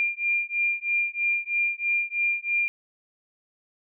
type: beating tone pair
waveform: sine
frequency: 2395 / 2398.1 Hz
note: D7 / D7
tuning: +33 / +36 cents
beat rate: 3.1 Hz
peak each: -26 dBFS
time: 0-2.68 s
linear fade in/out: 0 ms
effects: none